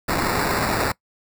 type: noise with sample-and-hold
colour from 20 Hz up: white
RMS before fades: -22 dBFS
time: 0.08-0.92 s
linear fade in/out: 5 ms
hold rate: 3150 Hz
effects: noise-tail reverb RT60 0.1 s tail -22 dB re dry